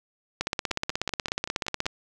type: two click trains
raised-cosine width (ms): 0.2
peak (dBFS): -17 / -9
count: 7 / 25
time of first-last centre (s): 0.71-1.857 / 0.41-1.865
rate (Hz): 5.23 / 16.5
effects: none